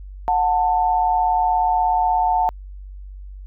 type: tone pair together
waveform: sine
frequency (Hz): 731.4 / 888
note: F#5 / A5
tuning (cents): -20 / +16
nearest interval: minor third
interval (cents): 336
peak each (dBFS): -18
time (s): 0.28-2.49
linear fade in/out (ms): 0
effects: added 48 Hz sine -33 dBFS peak until 3.46 s